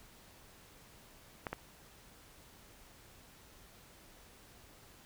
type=clicks; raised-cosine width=0.5 ms; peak=-22 dBFS; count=2; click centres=1.468 / 1.53 s; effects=pink hiss -59 dBFS RMS until 5.05 s